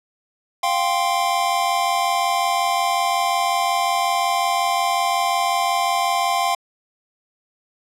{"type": "chord", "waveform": "square", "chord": "F suspended second", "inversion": "none", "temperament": "equal", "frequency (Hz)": [698.5, 784, 1046.5], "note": ["F5", "G5", "C6"], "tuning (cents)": [0, 0, 0], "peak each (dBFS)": -23, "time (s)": [0.63, 6.55], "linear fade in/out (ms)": 5, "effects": ["low-pass 12000 Hz 12 dB/octave"]}